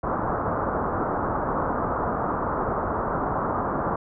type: low-pass noise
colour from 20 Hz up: white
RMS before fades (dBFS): -26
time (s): 0.03-3.96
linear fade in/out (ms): 5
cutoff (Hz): 1300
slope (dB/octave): 48
effects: none